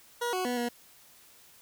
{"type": "tone with pitch steps", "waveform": "20% pulse", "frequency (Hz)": [479.1, 369.1, 245.5, 239.9], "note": ["A#4", "F#4", "B3", "A#3"], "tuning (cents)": [47, -4, -10, 50], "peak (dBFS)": -24, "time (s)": [0.21, 0.69], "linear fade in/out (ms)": 10, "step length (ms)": 120, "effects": ["white hiss -57 dBFS RMS until 1.61 s"]}